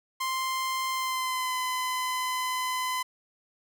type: tone with pitch glide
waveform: sawtooth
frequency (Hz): 1046.5 to 1016.7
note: C6 to B5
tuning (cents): 0 to +50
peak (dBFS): -24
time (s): 0.2-3.03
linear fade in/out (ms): 10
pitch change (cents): -50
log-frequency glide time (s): 0.91-1.56
effects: none